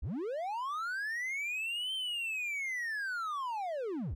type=linear two-way sweep; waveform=triangle; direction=up then down; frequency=40.68 to 3136 to 40.68 Hz; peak=-32 dBFS; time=0.02-4.15 s; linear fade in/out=10 ms; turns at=1.94 s; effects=none